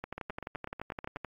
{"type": "two click trains", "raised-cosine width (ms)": 0.5, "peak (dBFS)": [-22, -24], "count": [15, 9], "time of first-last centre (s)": [[0.04, 1.247], [0.18, 1.168]], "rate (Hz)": [11.6, 8.1], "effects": ["AAC 32 kbps"]}